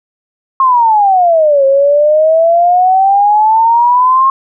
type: exponential two-way sweep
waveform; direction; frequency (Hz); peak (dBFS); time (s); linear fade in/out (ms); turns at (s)
sine; down then up; 1080 to 538 to 1080; -5; 0.6-4.3; 2; 1.65
effects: none